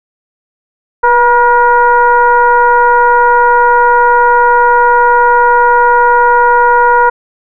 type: tone with frequency modulation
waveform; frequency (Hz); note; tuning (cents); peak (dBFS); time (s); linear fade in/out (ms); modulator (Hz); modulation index
sine; 959; A#5; +49; -4; 1.03-7.1; 10; 472; 0.95
effects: none